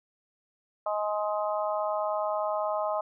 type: harmonic tone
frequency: 209.5 Hz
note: G#3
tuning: 15 cents sharp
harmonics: 3 / 4 / 5 / 6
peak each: -29 / -33 / -34 / -36 dBFS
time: 0.86-3.01 s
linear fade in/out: 5 ms
effects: none